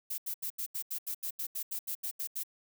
violet noise bursts, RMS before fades -36 dBFS, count 15, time 0.1-2.435 s, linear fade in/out 10 ms, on 81 ms, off 80 ms, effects none

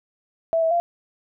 sine tone with pitch steps, 658 / 651 / 689 Hz, E5 / E5 / F5, -3 / -22 / -24 cents, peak -17 dBFS, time 0.53-0.8 s, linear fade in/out 0 ms, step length 90 ms, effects none

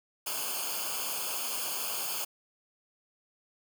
white noise with comb filter, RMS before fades -34 dBFS, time 0.26-2.25 s, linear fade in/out 10 ms, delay 0.52 ms, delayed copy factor -1, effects none

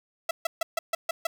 sawtooth tone bursts, 662 Hz, E5, 7 cents sharp, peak -20 dBFS, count 7, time 0.29-1.27 s, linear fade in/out 5 ms, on 20 ms, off 140 ms, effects none

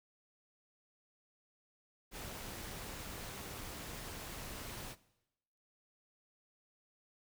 pink noise with amplitude modulation, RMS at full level -44 dBFS, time 2.11-4.96 s, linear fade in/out 50 ms, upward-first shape sine, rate 221 Hz, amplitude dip 45%, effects noise-tail reverb RT60 0.9 s tail -19 dB re dry

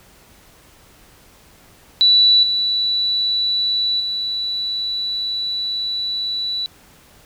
sine tone with level steps, 3951 Hz, B7, in tune, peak -9 / -16 / -20 dBFS, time 2.01-6.66 s, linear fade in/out 0 ms, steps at 2.43 / 4 s, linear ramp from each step 2 ms, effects pink hiss -49 dBFS RMS until 7.25 s

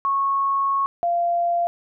sine tone pair in turn, 1100 / 690.8 Hz, C#6 / F5, -14 / -19 cents, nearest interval minor sixth, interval 805 cents, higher first, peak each -18 dBFS, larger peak neither, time 0.05-0.86 / 1.03-1.67 s, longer first, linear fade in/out 0 ms, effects none

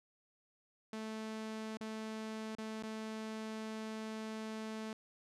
sawtooth tone with dropouts, 219 Hz, A3, 8 cents flat, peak -37 dBFS, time 0.93-4.93 s, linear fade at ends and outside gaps 2 ms, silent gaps 1.772-1.809 / 2.552-2.584 / 2.826-2.835 s, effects low-pass 8000 Hz 12 dB/octave

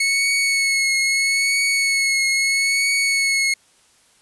sawtooth tone with vibrato, 2198 Hz, C#7, 15 cents flat, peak -13 dBFS, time 0-3.54 s, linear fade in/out 5 ms, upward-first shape triangle, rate 0.77 Hz, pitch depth 29 cents each way, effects white hiss -56 dBFS RMS until 4.21 s + resampled to 24000 Hz

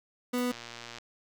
30% pulse tone, 246.9 Hz, B3, in tune, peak -25 dBFS, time 0.33-0.52 s, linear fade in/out 10 ms
violet noise with exponential decay, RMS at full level -40 dBFS, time 0.38-0.5 s, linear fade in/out 1 ms, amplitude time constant 24 ms
click train, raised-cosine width 0.2 ms, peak -25 dBFS, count 57, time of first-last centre 0.51-0.985 s, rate 118 Hz
effects none

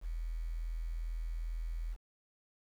sine tone with quantisation, 41.2 Hz, E1, in tune, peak -35 dBFS, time 0.01-1.97 s, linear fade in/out 50 ms, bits 10, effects none

